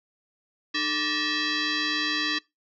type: tone with frequency modulation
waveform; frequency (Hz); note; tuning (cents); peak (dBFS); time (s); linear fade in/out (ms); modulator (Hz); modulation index
sine; 1036; C6; -17; -24; 0.74-2.39; 10; 733; 5.4
effects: noise-tail reverb RT60 0.2 s tail -23 dB re dry